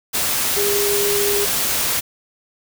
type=tone in noise; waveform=sine; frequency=406.5 Hz; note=G#4; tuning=37 cents flat; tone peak=-19 dBFS; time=0.56-1.46 s; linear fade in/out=20 ms; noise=white; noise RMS=-20 dBFS; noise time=0.13-2.01 s; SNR=-2 dB; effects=none